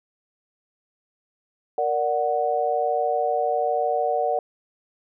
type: chord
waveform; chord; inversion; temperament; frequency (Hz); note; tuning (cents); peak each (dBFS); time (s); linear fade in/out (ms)
sine; Bb augmented; none; equal; 466.2 / 587.3 / 740; Bb4 / D5 / F#5; 0 / 0 / 0; -26 / -25 / -23; 1.78-4.39; 2
effects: none